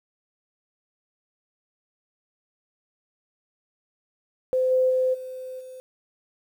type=tone with level steps; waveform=sine; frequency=514 Hz; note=C5; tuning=31 cents flat; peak=-19 / -17 / -19 / -33 / -38 dBFS; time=4.53-5.8 s; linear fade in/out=0 ms; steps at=4.7 / 4.89 / 5.13 / 5.59 s; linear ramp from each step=20 ms; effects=9-bit